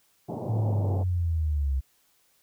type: band-pass noise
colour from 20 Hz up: pink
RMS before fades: -34 dBFS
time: 0.28-1.04 s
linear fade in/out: 20 ms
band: 100 to 860 Hz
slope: 48 dB/octave
type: linear sweep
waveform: sine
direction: down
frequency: 112.5 to 64.7 Hz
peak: -23 dBFS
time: 0.48-1.81 s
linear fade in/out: 20 ms
effects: white hiss -66 dBFS RMS until 2.42 s